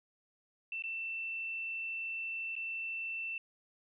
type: tone with dropouts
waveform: sine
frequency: 2677 Hz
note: E7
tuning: 26 cents sharp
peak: -36 dBFS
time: 0.72-3.38 s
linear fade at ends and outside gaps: 2 ms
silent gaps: 0.823-0.838 / 2.554-2.563 s
effects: none